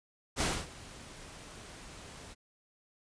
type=noise with ADSR envelope; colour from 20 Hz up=pink; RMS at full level=-29 dBFS; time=0.36-2.35 s; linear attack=50 ms; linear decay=250 ms; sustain=-20 dB; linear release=30 ms; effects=resampled to 22050 Hz